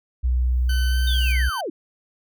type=tone; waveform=sine; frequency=62.1 Hz; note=B1; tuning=10 cents sharp; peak=-17 dBFS; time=0.23-1.5 s; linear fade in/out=20 ms
type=noise with exponential growth; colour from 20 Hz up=violet; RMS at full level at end=-36 dBFS; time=0.3-1.32 s; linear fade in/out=2 ms; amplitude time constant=220 ms
type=tone with pitch glide; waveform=20% pulse; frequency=1520 to 1536.8 Hz; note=F#6 to G6; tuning=+46 to -35 cents; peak=-24 dBFS; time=0.69-1.61 s; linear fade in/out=5 ms; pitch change=+19 cents; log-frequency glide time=0.9-0.95 s
type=linear sweep; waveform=sine; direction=down; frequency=3729 to 264.5 Hz; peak=-25 dBFS; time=1.07-1.7 s; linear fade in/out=5 ms
effects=none